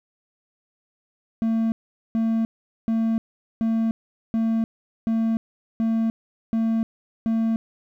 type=tone bursts; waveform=triangle; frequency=225 Hz; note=A3; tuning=39 cents sharp; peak=-17 dBFS; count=9; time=1.42-7.56 s; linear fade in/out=0 ms; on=300 ms; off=430 ms; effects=none